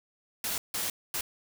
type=noise bursts at uneven times; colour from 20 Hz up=white; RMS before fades=-32 dBFS; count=3; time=0.44-0.58 / 0.74-0.9 / 1.14-1.21 s; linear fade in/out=2 ms; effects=none